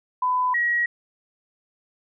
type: tone pair in turn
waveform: sine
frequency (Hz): 1003 / 1904.9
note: B5 / A#6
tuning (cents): +26 / +37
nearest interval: major seventh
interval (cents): 1111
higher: second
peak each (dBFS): -19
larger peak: neither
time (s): 0.22-0.54 / 0.54-0.86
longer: neither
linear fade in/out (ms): 5
effects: none